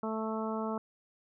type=harmonic tone; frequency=220 Hz; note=A3; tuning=in tune; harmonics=1 / 2 / 3 / 4 / 5 / 6; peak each=-35 / -38 / -40 / -41 / -42 / -43 dBFS; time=0.03-0.78 s; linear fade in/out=2 ms; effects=none